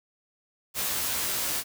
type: noise with comb filter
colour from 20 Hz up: white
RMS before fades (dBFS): -29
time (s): 0.74-1.64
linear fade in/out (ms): 50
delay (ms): 16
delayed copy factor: +0.8
effects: none